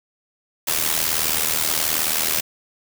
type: noise with amplitude modulation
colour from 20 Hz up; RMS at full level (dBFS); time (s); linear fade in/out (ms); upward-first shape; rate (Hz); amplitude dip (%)
white; -18; 0.67-2.41; 10; sine; 78.8; 75
effects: none